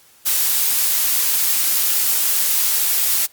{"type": "noise", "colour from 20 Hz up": "blue", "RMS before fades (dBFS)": -17, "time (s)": [0.25, 3.27], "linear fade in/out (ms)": 20, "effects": ["white hiss -51 dBFS RMS until 3.32 s", "Opus 48 kbps"]}